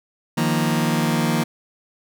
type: chord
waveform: sawtooth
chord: Eb suspended second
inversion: none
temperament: just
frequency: 155.56 / 175.01 / 233.3 Hz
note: Eb3 / F3 / Bb3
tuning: 0 / +4 / +2 cents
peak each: -18 / -20 / -17 dBFS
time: 0.37-1.44 s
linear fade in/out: 10 ms
effects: none